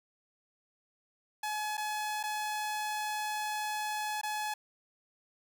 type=tone with dropouts; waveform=sawtooth; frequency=849 Hz; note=G#5; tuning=38 cents sharp; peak=-29 dBFS; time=1.43-4.54 s; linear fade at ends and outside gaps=5 ms; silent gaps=1.771-1.777 / 2.23-2.236 / 4.214-4.232 s; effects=none